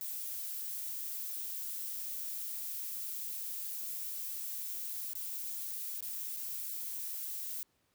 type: noise with dropouts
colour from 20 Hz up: violet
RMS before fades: -40 dBFS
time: 0.01-7.63 s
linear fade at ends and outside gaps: 0 ms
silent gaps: 5.134-5.153 / 6.006-6.025 / 6.365-6.37 s
effects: pink hiss -75 dBFS RMS until 7.94 s + high-pass 60 Hz 12 dB/octave